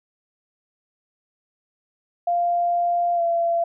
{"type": "tone with pitch glide", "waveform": "sine", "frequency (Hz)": [696, 679.7], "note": ["F5", "F5"], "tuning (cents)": [-6, -47], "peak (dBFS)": -18, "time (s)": [2.27, 3.64], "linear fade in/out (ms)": 5, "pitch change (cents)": -41, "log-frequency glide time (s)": [3.15, 3.21], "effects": []}